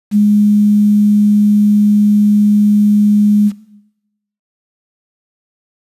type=tone with quantisation; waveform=sine; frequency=207.7 Hz; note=G#3; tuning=in tune; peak=-6 dBFS; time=0.11-3.52 s; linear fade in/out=50 ms; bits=6; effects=noise-tail reverb RT60 0.9 s tail -17 dB re dry + resampled to 32000 Hz